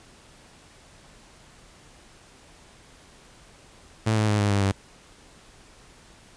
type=tone with pitch steps; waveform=sawtooth; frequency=110 / 107.49 / 105.03 / 102.63 / 100.29 / 98 Hz; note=A2 / A2 / G#2 / G#2 / G2 / G2; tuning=0 / -40 / +20 / -20 / +40 / 0 cents; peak=-16 dBFS; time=4.06-4.72 s; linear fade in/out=10 ms; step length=110 ms; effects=pink hiss -52 dBFS RMS until 6.36 s + resampled to 22050 Hz